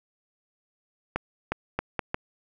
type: accelerating click train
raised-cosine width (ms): 0.5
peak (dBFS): -11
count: 5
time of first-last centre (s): 1.16-2.144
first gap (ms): 360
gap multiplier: 0.75
effects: none